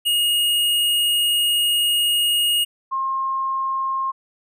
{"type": "tone pair in turn", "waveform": ["square", "sine"], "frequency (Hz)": [2866, 1067.4], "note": ["F7", "C6"], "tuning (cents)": [44, 34], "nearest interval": "octave + perfect fourth", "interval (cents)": 1710, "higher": "first", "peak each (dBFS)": [-17, -20], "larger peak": "first", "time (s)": [[0.05, 2.65], [2.91, 4.12]], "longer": "first", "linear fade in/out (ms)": 20, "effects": []}